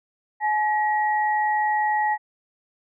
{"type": "tone pair together", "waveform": "sine", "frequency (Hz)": [850, 1904.5], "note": ["G#5", "A#6"], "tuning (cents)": [40, 37], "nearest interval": "octave + major second", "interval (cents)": 1397, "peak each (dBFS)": [-20, -26], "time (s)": [0.4, 2.18], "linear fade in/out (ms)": 50, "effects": []}